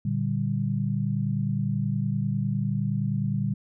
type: chord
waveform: sine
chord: G minor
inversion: first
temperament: equal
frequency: 116.54 / 146.83 / 196 Hz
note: Bb2 / D3 / G3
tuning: 0 / 0 / 0 cents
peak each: -28 dBFS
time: 0.05-3.54 s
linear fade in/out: 5 ms
effects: none